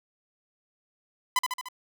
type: tone with echo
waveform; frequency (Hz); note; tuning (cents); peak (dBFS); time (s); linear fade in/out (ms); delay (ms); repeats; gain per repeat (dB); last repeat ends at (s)
sawtooth; 1007; B5; +33; -17; 1.36-1.39; 2; 74; 4; -4; 1.686
effects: none